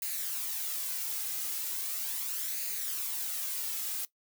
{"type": "noise with flanger", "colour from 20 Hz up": "blue", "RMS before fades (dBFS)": -35, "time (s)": [0.02, 4.05], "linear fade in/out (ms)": 2, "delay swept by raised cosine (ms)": [0.44, 2.44], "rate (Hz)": 0.38, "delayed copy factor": 0.5, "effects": ["noise-tail reverb RT60 0.1 s tail -18 dB re dry"]}